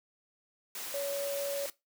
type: tone in noise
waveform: sine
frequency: 563 Hz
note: C#5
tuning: 27 cents sharp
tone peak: -32 dBFS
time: 0.94-1.66 s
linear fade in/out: 2 ms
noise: white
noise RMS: -40 dBFS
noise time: 0.75-1.7 s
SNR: +5 dB
effects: noise-tail reverb RT60 0.2 s tail -19 dB re dry + high-pass 300 Hz 12 dB/octave